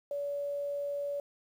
sine tone, 571 Hz, D5, 49 cents flat, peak -32 dBFS, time 0.11-1.2 s, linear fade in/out 2 ms, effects 10-bit

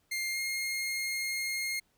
sawtooth tone with pitch glide, 2113 to 2136 Hz, C7 to C7, +16 to +35 cents, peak -28 dBFS, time 0.11-1.8 s, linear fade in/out 10 ms, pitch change +19 cents, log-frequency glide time 0.32-0.38 s, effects pink hiss -72 dBFS RMS until 1.97 s

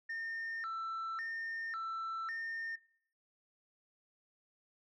sine tone with vibrato, 1557 Hz, G6, 12 cents flat, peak -35 dBFS, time 0.09-2.76 s, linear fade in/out 10 ms, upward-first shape square, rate 0.91 Hz, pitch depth 270 cents each way, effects noise-tail reverb RT60 0.6 s tail -22 dB re dry + tanh soft clip ceiling -36 dBFS

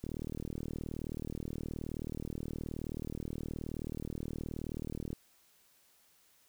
click train, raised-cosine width 3 ms, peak -26 dBFS, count 199, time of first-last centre 0.04-5.13 s, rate 38.9 Hz, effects white hiss -67 dBFS RMS until 6.48 s

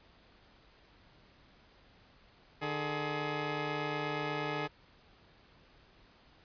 10% pulse tone pair together, 150 / 421.8 Hz, D3 / G#4, +37 / +27 cents, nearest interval octave + tritone, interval 1790 cents, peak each -28 dBFS, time 2.61-4.68 s, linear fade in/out 20 ms, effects pink hiss -62 dBFS RMS until 6.44 s + resampled to 11025 Hz

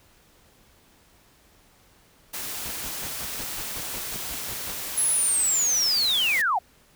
white noise, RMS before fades -33 dBFS, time 2.33-6.42 s, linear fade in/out 10 ms
pink noise bursts, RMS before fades -38 dBFS, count 12, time 2.65-4.726 s, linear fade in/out 10 ms, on 63 ms, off 120 ms
sine linear sweep, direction down, 11000 to 675 Hz, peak -20 dBFS, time 4.97-6.59 s, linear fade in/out 10 ms
effects pink hiss -58 dBFS RMS until 6.95 s

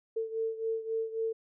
sine beating tone pair, 447.2 / 450.9 Hz, A4 / A4, +28 / +42 cents, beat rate 3.7 Hz, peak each -32 / -36 dBFS, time 0.16-1.33 s, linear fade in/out 10 ms, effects none

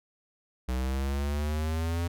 square exponential sweep, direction up, 62.5 to 86.5 Hz, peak -28 dBFS, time 0.68-2.08 s, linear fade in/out 10 ms, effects none

